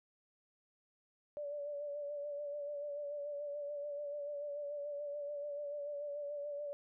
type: tone with vibrato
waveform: sine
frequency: 580 Hz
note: D5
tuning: 22 cents flat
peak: -39 dBFS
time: 1.37-6.73 s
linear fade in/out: 0 ms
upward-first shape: sine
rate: 6.9 Hz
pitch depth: 35 cents each way
effects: none